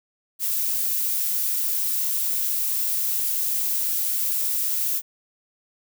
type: noise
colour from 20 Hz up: violet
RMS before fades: -24 dBFS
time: 0.39-5.02 s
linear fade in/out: 50 ms
effects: none